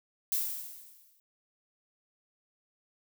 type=noise with exponential decay; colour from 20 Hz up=violet; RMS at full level=-28 dBFS; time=0.32-1.2 s; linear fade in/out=2 ms; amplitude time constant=190 ms; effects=none